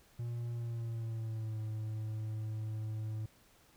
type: tone with pitch glide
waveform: triangle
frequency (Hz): 118.6 to 108.76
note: A#2 to A2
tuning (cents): +30 to -20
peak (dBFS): -34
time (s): 0.19-3.26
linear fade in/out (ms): 5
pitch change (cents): -150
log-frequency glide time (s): 0.51-1.6
effects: pink hiss -65 dBFS RMS until 3.76 s